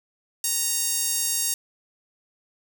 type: tone with high-pass filter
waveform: sawtooth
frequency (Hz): 929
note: A#5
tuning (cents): -6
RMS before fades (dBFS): -25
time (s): 0.44-1.54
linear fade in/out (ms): 2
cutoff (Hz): 7100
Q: 1.4
effects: none